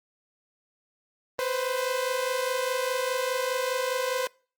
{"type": "tone pair together", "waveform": "sawtooth", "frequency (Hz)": [498.4, 523.3], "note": ["B4", "C5"], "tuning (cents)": [16, 0], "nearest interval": "minor second", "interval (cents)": 84, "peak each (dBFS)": -25, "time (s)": [1.39, 4.27], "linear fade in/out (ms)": 0, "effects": ["noise-tail reverb RT60 0.4 s tail -25 dB re dry", "Opus 24 kbps"]}